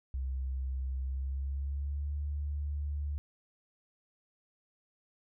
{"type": "tone with pitch glide", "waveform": "sine", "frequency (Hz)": [65.6, 72.79], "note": ["C2", "D2"], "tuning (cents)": [5, -15], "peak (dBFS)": -32, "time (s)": [0.14, 3.18], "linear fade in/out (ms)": 0, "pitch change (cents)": 180, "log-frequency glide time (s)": [1.02, 2.14], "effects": []}